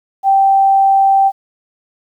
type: tone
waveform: sine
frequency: 781 Hz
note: G5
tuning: 7 cents flat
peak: -7 dBFS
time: 0.23-1.32 s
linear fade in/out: 50 ms
effects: 8-bit